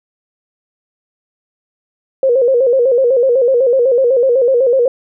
sine tone with vibrato, 505 Hz, B4, 39 cents sharp, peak -8 dBFS, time 2.23-4.88 s, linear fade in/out 2 ms, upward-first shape square, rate 8 Hz, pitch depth 94 cents each way, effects none

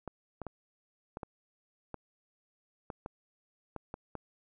clicks, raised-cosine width 1 ms, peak -25 dBFS, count 11, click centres 0.077 / 0.417 / 0.467 / 1.171 / 1.232 / 1.943 / 2.902 / 3.061 / 3.763 / 3.941 / 4.153 s, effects none

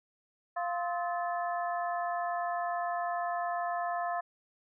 harmonic tone with a mistuned harmonic, 348.5 Hz, F4, 4 cents flat, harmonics 2 / 3 / 4 / 5, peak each -32 / -37 / -41 / -41 dBFS, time 0.56-4.21 s, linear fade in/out 10 ms, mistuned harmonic 4, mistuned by -140 cents, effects none

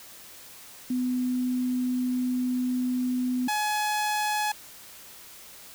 sine / sawtooth tone pair in turn, 251.1 / 844.6 Hz, B3 / G#5, +29 / +29 cents, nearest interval octave + major sixth, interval 2100 cents, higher second, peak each -24 / -21 dBFS, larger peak second, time 0.9-3.48 / 3.48-4.52 s, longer first, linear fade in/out 5 ms, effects white hiss -47 dBFS RMS until 5.74 s

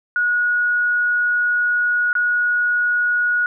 sine tone with dropouts, 1454 Hz, F#6, 31 cents flat, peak -15 dBFS, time 0.16-3.46 s, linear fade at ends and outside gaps 1 ms, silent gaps 2.13-2.152 s, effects none

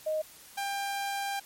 sine / sawtooth tone pair in turn, 622.3 / 795.9 Hz, D#5 / G5, 0 / +26 cents, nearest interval major third, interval 426 cents, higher second, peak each -27 dBFS, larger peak neither, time 0.06-0.22 / 0.57-1.4 s, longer second, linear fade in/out 10 ms, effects white hiss -52 dBFS RMS until 1.45 s + MP3 64 kbps

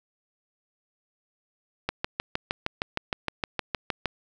click train, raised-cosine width 0.3 ms, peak -10 dBFS, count 15, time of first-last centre 1.89-4.057 s, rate 6.46 Hz, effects none

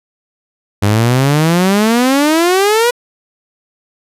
sawtooth exponential sweep, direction up, 98.7 to 493.9 Hz, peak -5 dBFS, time 0.82-2.91 s, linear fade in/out 10 ms, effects resampled to 32000 Hz

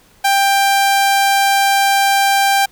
sawtooth tone, 790 Hz, G5, 13 cents sharp, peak -7 dBFS, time 0.24-2.66 s, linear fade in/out 10 ms, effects pink hiss -50 dBFS RMS until 2.71 s

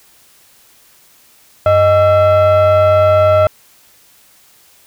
sine tone with frequency modulation, 621 Hz, D#5, 3 cents flat, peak -4 dBFS, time 1.66-3.47 s, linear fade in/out 2 ms, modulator 717 Hz, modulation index 0.71, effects tanh soft clip ceiling -6 dBFS + white hiss -48 dBFS RMS until 4.86 s

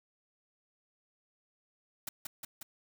white noise with echo, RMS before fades -38 dBFS, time 2.07-2.09 s, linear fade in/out 5 ms, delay 180 ms, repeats 3, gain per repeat -2 dB, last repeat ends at 2.63 s, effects none

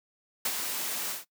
white noise with ADSR envelope, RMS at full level -27 dBFS, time 0.45-1.25 s, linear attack 6 ms, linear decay 49 ms, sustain -6 dB, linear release 150 ms, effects noise-tail reverb RT60 0.1 s tail -19 dB re dry + high-pass 200 Hz 12 dB/octave

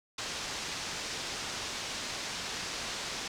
white low-pass noise, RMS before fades -38 dBFS, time 0.18-3.28 s, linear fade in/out 5 ms, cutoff 6400 Hz, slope 24 dB/octave, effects none

